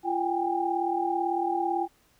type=tone cluster; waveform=sine; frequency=342.8 / 777 / 815 Hz; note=F4 / G5 / G#5; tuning=-32 / -16 / -33 cents; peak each=-29 dBFS; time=0.03-1.88 s; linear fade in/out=50 ms; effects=pink hiss -64 dBFS RMS until 2.19 s

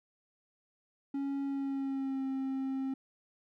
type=tone with pitch glide; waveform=triangle; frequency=277.2 to 266.8 Hz; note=C#4 to C4; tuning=0 to +34 cents; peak=-30 dBFS; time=1.14-2.94 s; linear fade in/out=5 ms; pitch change=-66 cents; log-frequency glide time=1.44-2.25 s; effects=none

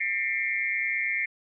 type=tone cluster; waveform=sine; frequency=1798 / 2003 / 2132 / 2330 Hz; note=A6 / B6 / C7 / D7; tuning=+37 / +24 / +32 / -14 cents; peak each=-33 / -35 / -27 / -33 dBFS; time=0-1.26 s; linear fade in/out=10 ms; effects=none

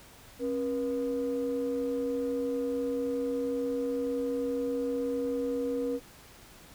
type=tone pair together; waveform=sine; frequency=270 / 481.1 Hz; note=C#4 / B4; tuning=-45 / -45 cents; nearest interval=minor seventh; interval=1000 cents; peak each=-31 / -29 dBFS; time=0.39-6 s; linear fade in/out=50 ms; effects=tanh soft clip ceiling -23 dBFS + pink hiss -53 dBFS RMS until 6.74 s

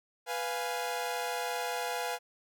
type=chord; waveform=sawtooth; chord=F diminished; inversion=second; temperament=equal; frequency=493.9 / 698.5 / 830.6 Hz; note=Cb5 / F5 / Ab5; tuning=0 / 0 / 0 cents; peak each=-33 dBFS; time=0.26-2.19 s; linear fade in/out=50 ms; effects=none

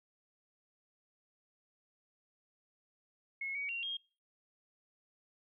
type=tone with pitch steps; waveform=sine; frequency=2177 / 2254 / 2757 / 3238 Hz; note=C#7 / C#7 / F7 / G#7; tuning=-32 / +28 / -23 / -45 cents; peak=-36 dBFS; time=3.41-3.97 s; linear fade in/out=5 ms; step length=140 ms; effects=noise-tail reverb RT60 0.4 s tail -26 dB re dry

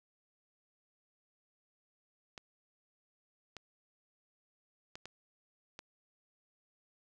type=clicks; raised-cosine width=0.2 ms; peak=-28 dBFS; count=5; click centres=2.378 / 3.567 / 4.955 / 5.056 / 5.791 s; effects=none

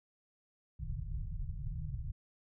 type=low-pass noise; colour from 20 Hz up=pink; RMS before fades=-39 dBFS; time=0.79-2.12 s; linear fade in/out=10 ms; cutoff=160 Hz; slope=96 dB/octave; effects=none

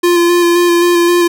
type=tone with vibrato; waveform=square; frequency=346.9 Hz; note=F4; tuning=12 cents flat; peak=-8 dBFS; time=0.03-1.28 s; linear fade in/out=10 ms; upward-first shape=square; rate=3.8 Hz; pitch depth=15 cents each way; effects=none

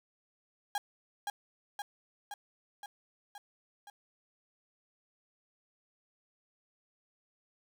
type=tone with echo; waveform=35% pulse; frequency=817 Hz; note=G#5; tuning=29 cents flat; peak=-29 dBFS; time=0.75-0.78 s; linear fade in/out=2 ms; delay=520 ms; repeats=6; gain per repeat=-3 dB; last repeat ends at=3.9 s; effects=none

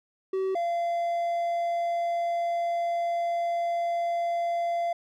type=tone pair in turn; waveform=triangle; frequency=381.2 / 686.1 Hz; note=G4 / F5; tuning=-48 / -31 cents; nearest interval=minor seventh; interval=1017 cents; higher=second; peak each=-23 dBFS; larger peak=neither; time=0.33-0.55 / 0.55-4.93 s; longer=second; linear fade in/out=5 ms; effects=none

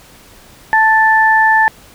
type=tone pair together; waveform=sine; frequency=880 / 1760 Hz; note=A5 / A6; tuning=0 / 0 cents; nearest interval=octave; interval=1200 cents; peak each=-10 dBFS; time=0.73-1.68 s; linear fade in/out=0 ms; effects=pink hiss -42 dBFS RMS until 1.94 s

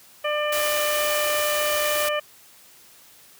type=harmonic tone; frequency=597 Hz; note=D5; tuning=28 cents sharp; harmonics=1 / 2 / 3 / 4 / 5; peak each=-24 / -29 / -31 / -32 / -32 dBFS; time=0.24-2.2 s; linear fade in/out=10 ms
type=band-stop noise; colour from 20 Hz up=white; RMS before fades=-28 dBFS; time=0.52-2.09 s; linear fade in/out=5 ms; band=100 to 280 Hz; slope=48 dB/octave
effects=white hiss -51 dBFS RMS until 3.39 s + high-pass 60 Hz 12 dB/octave

